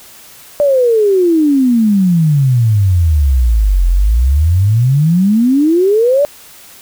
sine exponential two-way sweep, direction down then up, 594 to 42.43 to 594 Hz, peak -7 dBFS, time 0.6-6.25 s, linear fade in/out 0 ms, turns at 3.88 s, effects white hiss -38 dBFS RMS until 6.81 s

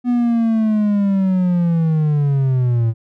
triangle linear sweep, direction down, 246.9 to 110.9 Hz, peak -11 dBFS, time 0.04-2.94 s, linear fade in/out 50 ms, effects none

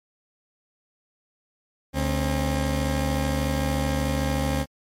20% pulse tone pair together, 73.42 / 268.7 Hz, D2 / C4, 0 / +46 cents, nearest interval octave + minor seventh, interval 2246 cents, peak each -19 / -22 dBFS, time 1.93-4.66 s, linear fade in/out 50 ms, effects MP3 64 kbps

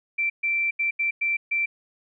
sine tone bursts at uneven times, 2345 Hz, D7, 3 cents flat, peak -21 dBFS, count 6, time 0.18-0.3 / 0.43-0.71 / 0.79-0.91 / 0.99-1.11 / 1.21-1.37 / 1.51-1.66 s, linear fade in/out 10 ms, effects none

